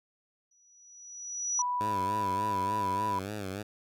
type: tone with exponential growth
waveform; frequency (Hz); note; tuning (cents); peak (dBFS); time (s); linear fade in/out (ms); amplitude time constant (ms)
sine; 5870; F#8; -15; -25; 0.51-1.62; 5; 240
type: tone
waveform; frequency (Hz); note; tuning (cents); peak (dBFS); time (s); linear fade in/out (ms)
sine; 986; B5; -3; -28; 1.59-3.19; 2
type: tone with vibrato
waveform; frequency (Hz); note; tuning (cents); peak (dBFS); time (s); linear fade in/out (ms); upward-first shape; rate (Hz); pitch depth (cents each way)
10% pulse; 100; G2; +35; -27; 1.8-3.63; 10; sine; 3.4; 110
effects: none